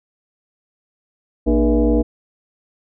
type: tone with frequency modulation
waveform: sine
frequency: 122.9 Hz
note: B2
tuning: 8 cents flat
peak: -12 dBFS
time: 1.46-2.03 s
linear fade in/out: 20 ms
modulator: 178 Hz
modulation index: 2.3
effects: none